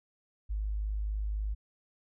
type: tone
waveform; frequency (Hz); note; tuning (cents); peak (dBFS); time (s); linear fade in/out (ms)
sine; 51.91; G#1; 0; -30; 0.49-1.55; 20
effects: none